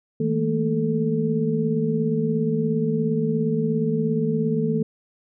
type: tone cluster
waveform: sine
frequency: 160.4 / 211.5 / 228.6 / 439 Hz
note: E3 / G#3 / A#3 / A4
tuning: -47 / +32 / -34 / -4 cents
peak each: -24 / -29 / -24 / -25 dBFS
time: 0.2-4.83 s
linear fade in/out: 5 ms
effects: none